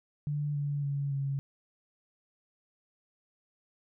sine tone with pitch steps, 146.83 / 143.89 / 141.01 / 138.19 Hz, D3 / D3 / C#3 / C#3, 0 / -35 / +30 / -5 cents, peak -29 dBFS, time 0.27-1.39 s, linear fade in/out 0 ms, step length 280 ms, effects none

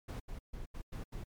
brown noise bursts at uneven times, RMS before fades -42 dBFS, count 6, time 0.08-0.2 / 0.28-0.39 / 0.53-0.66 / 0.74-0.82 / 0.92-1.04 / 1.12-1.24 s, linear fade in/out 10 ms, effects MP3 96 kbps

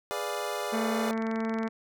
25% pulse chord, G# diminished seventh, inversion none, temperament equal, 415.3 / 493.9 / 587.3 / 698.5 Hz, G#4 / B4 / D5 / F5, 0 / 0 / 0 / 0 cents, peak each -32 / -34 / -31 / -35 dBFS, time 0.11-1.11 s, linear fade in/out 0 ms
harmonic tone, 223.6 Hz, A3, 28 cents sharp, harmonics 1 / 2 / 3 / 4 / 5 / 6 / 7 / 8 / 9 / 10, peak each -29 / -35 / -39 / -41 / -43 / -45 / -46 / -47 / -48 / -49 dBFS, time 0.72-1.69 s, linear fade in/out 20 ms
click train, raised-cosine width 0.2 ms, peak -27 dBFS, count 17, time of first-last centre 0.95-1.677 s, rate 22 Hz
effects none

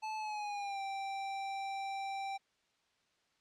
square tone with pitch glide, 869 to 783.2 Hz, A5 to G5, -22 to -2 cents, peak -38 dBFS, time 0.02-2.38 s, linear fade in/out 20 ms, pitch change -180 cents, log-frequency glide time 0.17-0.81 s, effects white hiss -75 dBFS RMS until 3.4 s + low-pass 5000 Hz 12 dB/octave

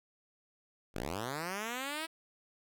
5% pulse linear sweep, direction up, 41.32 to 329.6 Hz, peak -25 dBFS, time 0.94-2.07 s, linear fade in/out 20 ms, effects none

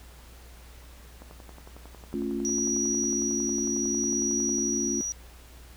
click train, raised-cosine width 1 ms, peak -32 dBFS, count 38, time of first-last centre 1.22-4.584 s, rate 11 Hz
sine chord, A augmented, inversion none, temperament equal, 220 / 277.2 / 349.2 Hz, A3 / C#4 / E#4, 0 / 0 / 0 cents, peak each -32 dBFS, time 2.14-5.01 s, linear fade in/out 0 ms
sine tone with tremolo, 5800 Hz, F#8, 35 cents flat, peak -26 dBFS, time 2.45-5.12 s, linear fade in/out 0 ms, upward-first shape sine, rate 0.66 Hz, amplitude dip 25%
effects added 60 Hz sine -47 dBFS peak until 5.76 s + pink hiss -53 dBFS RMS until 5.76 s

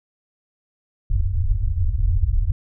pink low-pass noise, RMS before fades -19 dBFS, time 1.1-2.52 s, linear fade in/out 5 ms, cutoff 110 Hz, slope 96 dB/octave, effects none

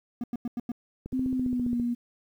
triangle tone bursts, 240 Hz, B3, 49 cents flat, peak -26 dBFS, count 5, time 0.21-0.718 s, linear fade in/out 2 ms, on 28 ms, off 92 ms
click train, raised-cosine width 3 ms, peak -24 dBFS, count 12, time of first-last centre 1.06-1.798 s, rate 14.9 Hz
sine tone with pitch glide, 258.5 to 239.8 Hz, C4 to A#3, -21 to +49 cents, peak -25 dBFS, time 1.12-1.95 s, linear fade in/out 20 ms, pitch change -130 cents, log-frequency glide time 1.32-1.75 s
effects 10-bit

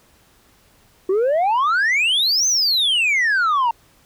sine exponential two-way sweep, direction up then down, 363.7 to 6320 to 902 Hz, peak -12 dBFS, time 1.09-3.71 s, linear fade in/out 5 ms, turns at 2.47 s, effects tanh soft clip ceiling -14 dBFS + pink hiss -55 dBFS RMS until 4.05 s

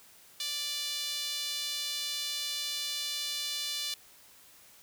sawtooth tone with high-pass filter, 587.3 Hz, D5, in tune, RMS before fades -35 dBFS, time 0.4-3.94 s, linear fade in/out 2 ms, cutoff 3700 Hz, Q 2.6, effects white hiss -57 dBFS RMS until 4.82 s

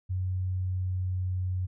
sine tone with pitch glide, 92.5 to 91.97 Hz, F#2 to F#2, 0 to -10 cents, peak -27 dBFS, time 0.09-1.67 s, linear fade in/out 20 ms, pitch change -10 cents, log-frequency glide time 0.44-1.37 s, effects none

